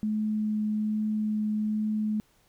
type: tone with vibrato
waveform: sine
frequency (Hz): 213.7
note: G#3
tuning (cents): +50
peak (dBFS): -25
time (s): 0.03-2.2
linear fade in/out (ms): 0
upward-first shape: triangle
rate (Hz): 1.2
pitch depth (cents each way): 8
effects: pink hiss -65 dBFS RMS until 2.48 s

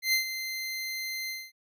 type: tone with ADSR envelope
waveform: 25% pulse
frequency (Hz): 2076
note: C7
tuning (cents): -14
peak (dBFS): -18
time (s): 0.02-1.52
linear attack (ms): 110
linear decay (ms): 110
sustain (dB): -11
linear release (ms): 230
effects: none

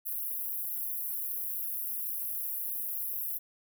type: high-pass noise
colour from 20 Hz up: pink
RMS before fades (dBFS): -35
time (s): 0.05-3.39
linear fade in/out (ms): 20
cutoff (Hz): 11000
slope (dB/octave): 96
effects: none

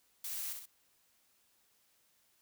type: noise with echo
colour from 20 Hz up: blue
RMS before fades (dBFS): -41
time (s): 0.24-0.53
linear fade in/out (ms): 5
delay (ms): 64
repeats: 2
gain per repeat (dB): -5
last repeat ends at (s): 0.658
effects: white hiss -72 dBFS RMS until 2.41 s

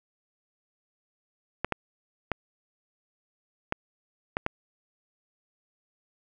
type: clicks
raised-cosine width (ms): 0.5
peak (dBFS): -11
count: 6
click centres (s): 1.646 / 1.723 / 2.317 / 3.724 / 4.369 / 4.464
effects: none

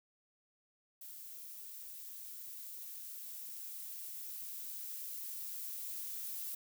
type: noise with level ramp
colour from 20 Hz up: violet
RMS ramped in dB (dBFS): -50 to -42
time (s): 1.01-6.55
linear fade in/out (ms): 5
effects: none

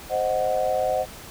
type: chord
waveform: sine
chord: C diminished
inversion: none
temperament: equal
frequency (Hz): 523.3 / 622.3 / 740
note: C5 / Eb5 / Gb5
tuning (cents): 0 / 0 / 0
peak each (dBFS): -25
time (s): 0.09-1.06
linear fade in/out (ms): 50
effects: pink hiss -41 dBFS RMS until 1.3 s

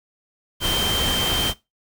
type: tone in noise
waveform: sine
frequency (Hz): 3136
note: G7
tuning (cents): 0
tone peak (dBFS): -22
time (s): 0.6-1.54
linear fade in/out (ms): 50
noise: pink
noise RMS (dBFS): -24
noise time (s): 0.6-1.54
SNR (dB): -1
effects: noise-tail reverb RT60 0.2 s tail -18 dB re dry

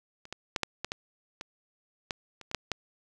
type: clicks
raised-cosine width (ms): 0.2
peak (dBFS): -30 / -20 / -11 / -10 / -15 / -16 / -21 / -14 / -28 / -22 / -10 / -12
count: 12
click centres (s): 0.254 / 0.326 / 0.562 / 0.633 / 0.846 / 0.919 / 1.411 / 2.108 / 2.413 / 2.514 / 2.547 / 2.717
effects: none

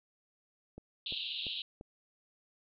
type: click train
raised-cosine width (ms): 2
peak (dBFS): -33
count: 4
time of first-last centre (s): 0.78-1.811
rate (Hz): 2.91
type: band-pass noise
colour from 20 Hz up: white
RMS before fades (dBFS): -39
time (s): 1.06-1.62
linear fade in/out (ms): 2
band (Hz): 2700 to 4100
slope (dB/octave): 96
effects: none

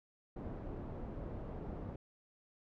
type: low-pass noise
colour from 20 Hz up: pink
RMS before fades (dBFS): -44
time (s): 0.36-1.96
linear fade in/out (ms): 5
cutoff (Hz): 630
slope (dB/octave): 12
effects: none

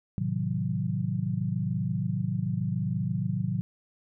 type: chord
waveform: sine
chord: A diminished seventh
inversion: none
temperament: equal with one note detuned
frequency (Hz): 110 / 130.81 / 158.37 / 185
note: A2 / C3 / Eb3 / Gb3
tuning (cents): 0 / 0 / +31 / 0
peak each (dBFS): -32 / -32 / -32 / -31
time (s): 0.18-3.61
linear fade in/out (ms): 0
effects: none

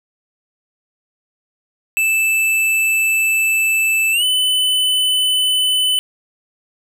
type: tone with pitch glide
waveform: square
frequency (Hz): 2637 to 3012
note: E7 to F#7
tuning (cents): 0 to +30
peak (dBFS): -14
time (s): 1.97-5.99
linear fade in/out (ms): 0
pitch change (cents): +230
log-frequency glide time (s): 4.12-4.24
effects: none

